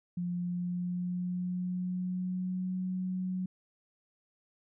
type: tone with pitch glide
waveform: sine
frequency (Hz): 176.2 to 184.64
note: F3 to F#3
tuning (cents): +16 to -3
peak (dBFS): -31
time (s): 0.17-3.46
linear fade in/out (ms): 5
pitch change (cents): +81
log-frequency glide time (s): 0.34-2.74
effects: none